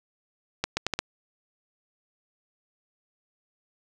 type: accelerating click train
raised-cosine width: 0.2 ms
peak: -8 dBFS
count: 5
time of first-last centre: 0.64-0.99 s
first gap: 130 ms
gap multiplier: 0.74
effects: none